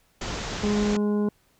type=low-pass noise; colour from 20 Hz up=pink; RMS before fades=-32 dBFS; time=0.21-0.97 s; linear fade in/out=5 ms; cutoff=7400 Hz; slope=96 dB/octave
type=harmonic tone; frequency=207.7 Hz; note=G#3; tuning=in tune; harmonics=1 / 2 / 3 / 4 / 5 / 7; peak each=-22 / -27 / -41 / -43 / -41 / -49 dBFS; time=0.63-1.29 s; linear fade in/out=5 ms
effects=pink hiss -64 dBFS RMS until 1.59 s